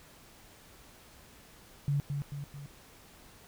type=tone with echo; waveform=sine; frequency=142.4 Hz; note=C#3; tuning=47 cents sharp; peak=-26 dBFS; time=1.88-2 s; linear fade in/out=0 ms; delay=220 ms; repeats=3; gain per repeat=-5 dB; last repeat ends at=2.66 s; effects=pink hiss -56 dBFS RMS until 3.47 s